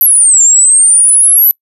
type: exponential two-way sweep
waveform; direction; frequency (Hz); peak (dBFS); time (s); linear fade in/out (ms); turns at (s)
sine; down then up; 12000 to 7230 to 12000; -3; 0.01-1.51; 0; 0.42
effects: noise-tail reverb RT60 0.1 s tail -26 dB re dry